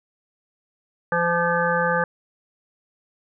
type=harmonic tone with a mistuned harmonic; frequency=171.3 Hz; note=F3; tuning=33 cents flat; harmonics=1 / 3 / 5 / 7 / 9 / 10; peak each=-28 / -23 / -26 / -26 / -25 / -28 dBFS; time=1.12-2.04 s; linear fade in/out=2 ms; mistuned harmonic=5; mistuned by=+18 cents; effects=none